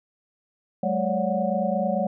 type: tone cluster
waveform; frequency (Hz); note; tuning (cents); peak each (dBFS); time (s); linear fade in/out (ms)
sine; 189.4 / 213.8 / 550 / 579 / 733; F#3 / A3 / C#5 / D5 / F#5; +41 / -49 / -14 / -25 / -16; -28; 0.83-2.07; 5
effects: none